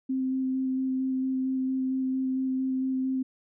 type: tone with vibrato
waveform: sine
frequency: 261.6 Hz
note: C4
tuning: in tune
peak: -25 dBFS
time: 0.09-3.23 s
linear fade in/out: 10 ms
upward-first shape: square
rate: 4.4 Hz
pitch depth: 8 cents each way
effects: none